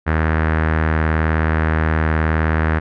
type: tone with low-pass filter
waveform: sawtooth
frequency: 79.1 Hz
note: D#2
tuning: 29 cents sharp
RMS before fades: -17 dBFS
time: 0.06-2.8 s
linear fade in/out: 20 ms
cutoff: 1700 Hz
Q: 3.2
effects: none